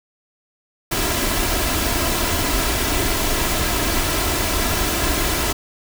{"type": "noise with comb filter", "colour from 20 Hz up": "pink", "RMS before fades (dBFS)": -20, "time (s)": [0.91, 5.53], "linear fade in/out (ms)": 10, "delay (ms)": 3, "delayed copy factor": 0.5, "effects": []}